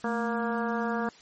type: harmonic tone with a mistuned harmonic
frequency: 234.6 Hz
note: A#3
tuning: 11 cents sharp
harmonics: 1 / 2 / 3 / 4 / 5 / 6 / 7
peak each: -30 / -33 / -35 / -36 / -37 / -38 / -38 dBFS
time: 0.04-1.09 s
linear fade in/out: 2 ms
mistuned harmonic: 1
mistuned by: -90 cents
effects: white hiss -53 dBFS RMS until 1.21 s + MP3 32 kbps

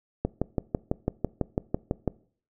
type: click train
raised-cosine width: 2 ms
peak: -11 dBFS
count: 12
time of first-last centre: 0.25-2.077 s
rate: 6.02 Hz
effects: noise-tail reverb RT60 0.5 s tail -22 dB re dry

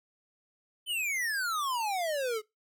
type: exponential sweep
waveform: square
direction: down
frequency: 3096 to 415.3 Hz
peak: -30 dBFS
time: 0.86-2.42 s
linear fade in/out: 50 ms
effects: noise-tail reverb RT60 0.2 s tail -23 dB re dry

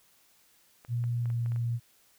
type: clicks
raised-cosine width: 0.5 ms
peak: -35 dBFS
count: 7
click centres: 0.849 / 1.04 / 1.257 / 1.302 / 1.461 / 1.52 / 1.561 s
type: tone with pitch glide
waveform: sine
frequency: 119.4 to 117.96 Hz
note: A#2 to A#2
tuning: +42 to +21 cents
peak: -27 dBFS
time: 0.88-1.8 s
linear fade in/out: 50 ms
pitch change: -21 cents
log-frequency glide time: 1.24-1.31 s
effects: white hiss -64 dBFS RMS until 2.18 s

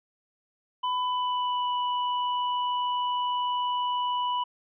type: tone with pitch glide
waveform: square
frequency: 1000 to 986.8 Hz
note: B5 to B5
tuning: +21 to -2 cents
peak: -26 dBFS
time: 0.83-4.44 s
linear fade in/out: 10 ms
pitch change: -23 cents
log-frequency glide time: 0.99-1.72 s
effects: resampled to 8000 Hz

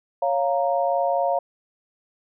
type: chord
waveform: sine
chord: Bb minor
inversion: first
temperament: equal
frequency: 554.4 / 698.5 / 932.3 Hz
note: Db5 / F5 / Bb5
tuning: 0 / 0 / 0 cents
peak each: -23 / -22 / -27 dBFS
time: 0.22-1.39 s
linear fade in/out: 5 ms
effects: none

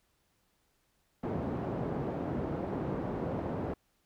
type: band-pass noise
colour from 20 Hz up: pink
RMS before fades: -35 dBFS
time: 1.23-3.74 s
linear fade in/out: 5 ms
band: 120 to 630 Hz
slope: 12 dB/octave
effects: pink hiss -74 dBFS RMS until 4.05 s

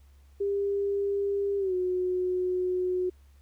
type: tone with pitch glide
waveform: sine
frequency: 400.3 to 365 Hz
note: G4 to F#4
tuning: +36 to -24 cents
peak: -25 dBFS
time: 0.4-3.1 s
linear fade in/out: 10 ms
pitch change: -160 cents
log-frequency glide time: 1.58-1.74 s
effects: added 69 Hz sine -53 dBFS peak until 3.41 s + pink hiss -68 dBFS RMS until 3.41 s

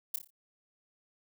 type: noise with echo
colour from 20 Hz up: violet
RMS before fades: -31 dBFS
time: 0.14-0.16 s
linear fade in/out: 5 ms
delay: 29 ms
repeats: 5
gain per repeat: -7 dB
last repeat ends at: 0.305 s
effects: none

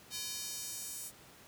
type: tone with high-pass filter sweep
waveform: square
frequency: 339.4 Hz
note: F4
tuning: 49 cents flat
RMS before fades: -42 dBFS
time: 0.1-1.12 s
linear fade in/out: 50 ms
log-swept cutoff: 4100 to 8600 Hz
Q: 1.3
effects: pink hiss -57 dBFS RMS until 1.47 s + high-pass 80 Hz 12 dB/octave

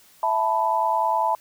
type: chord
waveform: sine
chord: E suspended fourth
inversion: none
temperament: just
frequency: 659.3 / 879 / 988.9 Hz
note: E5 / A5 / B5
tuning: 0 / -2 / +2 cents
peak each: -26 / -22 / -23 dBFS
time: 0.23-1.35 s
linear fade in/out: 2 ms
effects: white hiss -54 dBFS RMS until 1.4 s

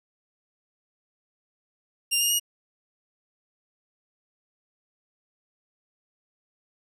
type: tone with pitch steps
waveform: 15% pulse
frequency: 2792 / 2834 / 2877 Hz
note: F7 / F7 / F#7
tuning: -1 / +25 / -49 cents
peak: -14 dBFS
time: 2.11-2.398 s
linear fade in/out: 20 ms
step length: 96 ms
effects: none

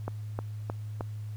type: click train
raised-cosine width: 1 ms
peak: -19 dBFS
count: 4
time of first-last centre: 0.08-1.009 s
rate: 3.23 Hz
effects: added 106 Hz sine -35 dBFS peak until 1.36 s + pink hiss -60 dBFS RMS until 1.36 s

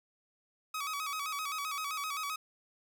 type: tone with vibrato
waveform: sawtooth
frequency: 1200 Hz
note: D6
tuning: 37 cents sharp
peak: -31 dBFS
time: 0.74-2.36 s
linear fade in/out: 5 ms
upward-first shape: square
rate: 7.7 Hz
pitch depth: 92 cents each way
effects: none

